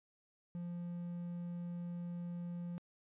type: tone with quantisation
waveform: triangle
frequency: 173.9 Hz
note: F3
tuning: 7 cents flat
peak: -38 dBFS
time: 0.55-2.78 s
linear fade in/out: 0 ms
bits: 11
effects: resampled to 8000 Hz